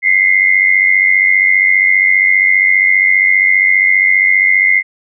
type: tone pair together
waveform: sine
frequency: 2039 / 2134 Hz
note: C7 / C7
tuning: -45 / +34 cents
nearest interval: minor second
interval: 79 cents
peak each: -10 dBFS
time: 0.02-4.83 s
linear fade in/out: 50 ms
effects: none